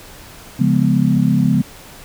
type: chord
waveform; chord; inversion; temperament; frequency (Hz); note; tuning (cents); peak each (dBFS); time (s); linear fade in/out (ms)
sine; C# dominant seventh; none; equal with one note detuned; 138.59 / 173.31 / 207.7 / 246.9; C#3 / E#3 / G#3 / B3; 0 / -13 / 0 / 0; -17; 0.59-1.62; 10
effects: pink hiss -39 dBFS RMS until 2.04 s